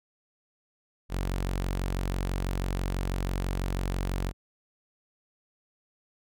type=tone; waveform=sawtooth; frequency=46.09 Hz; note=F#1; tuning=6 cents flat; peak=-24 dBFS; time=1.09-4.33 s; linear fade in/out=50 ms; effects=none